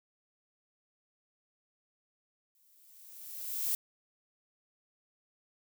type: noise with exponential growth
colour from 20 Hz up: violet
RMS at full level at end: -30 dBFS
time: 2.55-3.75 s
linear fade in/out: 1 ms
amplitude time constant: 260 ms
effects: none